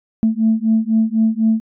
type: beating tone pair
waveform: sine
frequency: 220 / 224 Hz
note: A3 / A3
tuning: 0 / +31 cents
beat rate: 4 Hz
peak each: -15 dBFS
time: 0.23-1.6 s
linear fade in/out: 0 ms
effects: tanh soft clip ceiling -6 dBFS